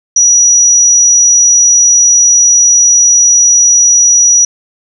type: tone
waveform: sine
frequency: 5830 Hz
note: F#8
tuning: 26 cents flat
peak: -3 dBFS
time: 0.16-4.45 s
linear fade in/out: 5 ms
effects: none